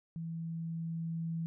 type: tone with level ramp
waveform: sine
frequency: 164.81 Hz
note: E3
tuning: in tune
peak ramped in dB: -37 to -33 dBFS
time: 0.16-1.46 s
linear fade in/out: 0 ms
effects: none